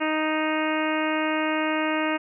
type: harmonic tone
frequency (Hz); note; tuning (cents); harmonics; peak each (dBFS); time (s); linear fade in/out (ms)
311.1; D#4; 0; 1 / 2 / 3 / 4 / 5 / 6 / 7 / 8 / 9; -26 / -29 / -31 / -32 / -33 / -34 / -34 / -35 / -36; 0-2.18; 20
effects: none